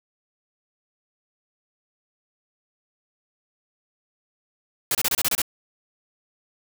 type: noise bursts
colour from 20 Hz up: white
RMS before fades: -22 dBFS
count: 8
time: 4.91-5.418 s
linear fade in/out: 2 ms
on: 39 ms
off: 28 ms
effects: none